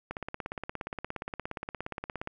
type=click train; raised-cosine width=0.5 ms; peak=-20 dBFS; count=38; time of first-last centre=0.11-2.274 s; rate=17.1 Hz; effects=none